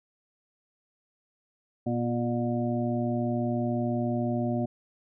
harmonic tone with a mistuned harmonic, 120 Hz, B2, 49 cents flat, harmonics 1 / 2 / 3 / 5 / 6, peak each -31 / -28 / -35 / -34 / -37 dBFS, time 1.86-4.66 s, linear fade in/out 10 ms, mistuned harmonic 3, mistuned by -29 cents, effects none

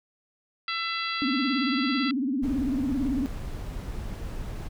harmonic tone, 670 Hz, E5, 28 cents sharp, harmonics 2 / 3 / 4 / 5 / 6 / 7, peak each -32 / -34 / -35 / -36 / -37 / -37 dBFS, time 0.68-2.11 s, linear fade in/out 2 ms
sine tone with vibrato, 266 Hz, C4, 29 cents sharp, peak -24 dBFS, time 1.22-3.26 s, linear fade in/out 0 ms, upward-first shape sine, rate 18 Hz, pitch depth 170 cents each way
brown noise, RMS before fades -34 dBFS, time 2.42-4.69 s, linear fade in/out 20 ms
effects none

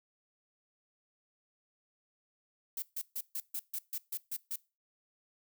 violet noise bursts, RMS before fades -37 dBFS, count 10, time 2.77-4.56 s, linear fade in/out 5 ms, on 53 ms, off 140 ms, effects noise-tail reverb RT60 0.3 s tail -22 dB re dry

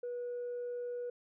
sine tone, 486.2 Hz, B4, 27 cents flat, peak -35 dBFS, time 0.03-1.1 s, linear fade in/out 5 ms, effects tanh soft clip ceiling -34 dBFS

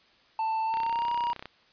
triangle tone with pitch glide, 887 to 950.7 Hz, A5 to A#5, +14 to +34 cents, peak -24 dBFS, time 0.39-1.33 s, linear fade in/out 2 ms, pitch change +120 cents, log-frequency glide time 0.65-1.11 s
click train, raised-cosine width 0.3 ms, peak -23 dBFS, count 24, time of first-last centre 0.74-1.457 s, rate 32.1 Hz
effects white hiss -61 dBFS RMS until 1.72 s + resampled to 11025 Hz

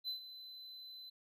triangle tone with ADSR envelope, 4032 Hz, B7, 35 cents sharp, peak -35 dBFS, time 0.04-1.1 s, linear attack 44 ms, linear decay 110 ms, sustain -13 dB, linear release 9 ms, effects none

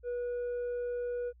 sine tone with tanh clipping, 485.9 Hz, B4, 28 cents flat, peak -33 dBFS, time 0.03-1.33 s, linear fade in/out 50 ms, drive 3 dB, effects added 60 Hz sine -56 dBFS peak until 1.4 s

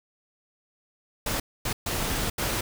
pink noise bursts at uneven times, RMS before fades -28 dBFS, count 4, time 1.26-1.4 / 1.65-1.73 / 1.86-2.3 / 2.38-2.61 s, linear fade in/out 5 ms, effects none

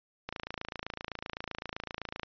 click train, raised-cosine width 0.3 ms, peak -20 dBFS, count 55, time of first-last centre 0.29-2.232 s, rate 27.8 Hz, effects resampled to 11025 Hz

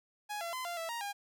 sawtooth tone with pitch steps, 833 / 679 / 1024 / 693 / 659 / 937 / 809 Hz, G#5 / F5 / C6 / F5 / E5 / A#5 / G#5, +5 / -49 / -38 / -14 / -1 / +9 / -46 cents, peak -33 dBFS, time 0.29-1.13 s, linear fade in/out 20 ms, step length 120 ms, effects none

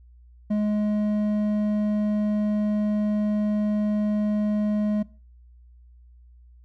sine tone with hard clipping, 210 Hz, G#3, 19 cents sharp, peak -22 dBFS, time 0.5-5.03 s, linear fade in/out 10 ms, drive 6 dB, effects noise-tail reverb RT60 0.4 s tail -22 dB re dry + added 60 Hz sine -48 dBFS peak until 6.64 s

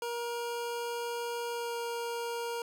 25% pulse tone with pitch glide, 473 to 470 Hz, A#4 to A#4, +25 to +14 cents, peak -30 dBFS, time 0.02-2.62 s, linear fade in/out 2 ms, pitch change -11 cents, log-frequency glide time 1.5-1.76 s, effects none

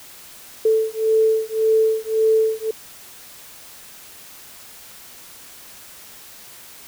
sine beating tone pair, 440 / 441.8 Hz, A4 / A4, 0 / +7 cents, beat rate 1.8 Hz, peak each -18 dBFS, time 0.65-2.71 s, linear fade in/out 5 ms, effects white hiss -42 dBFS RMS until 6.87 s

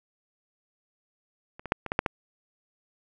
clicks, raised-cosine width 0.5 ms, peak -28 / -21 / -6 / -19 / -12 / -6 / -10 dBFS, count 7, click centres 1.595 / 1.657 / 1.721 / 1.863 / 1.919 / 1.991 / 2.062 s, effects none

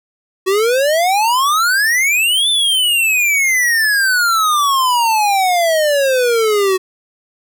square exponential two-way sweep, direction up then down, 369.3 to 3569 to 369.3 Hz, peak -12 dBFS, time 0.46-6.78 s, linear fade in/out 20 ms, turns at 2.49 s, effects none

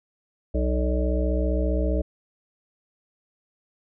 harmonic tone with a mistuned harmonic, 62.3 Hz, B1, 16 cents sharp, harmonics 1 / 3 / 5 / 7 / 9 / 10, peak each -22 / -32 / -30 / -32 / -31 / -33 dBFS, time 0.54-2.02 s, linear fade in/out 10 ms, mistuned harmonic 9, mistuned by +22 cents, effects none

